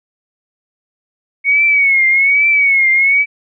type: tone with vibrato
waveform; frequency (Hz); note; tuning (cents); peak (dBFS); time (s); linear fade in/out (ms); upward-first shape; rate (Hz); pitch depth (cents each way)
sine; 2217; C#7; 0; -8; 1.44-3.26; 50; triangle; 1.2; 100
effects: none